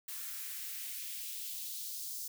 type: noise with high-pass filter sweep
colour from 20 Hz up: blue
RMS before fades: -42 dBFS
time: 0.08-2.28 s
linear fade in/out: 5 ms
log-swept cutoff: 1200 to 5500 Hz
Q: 1.6
effects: none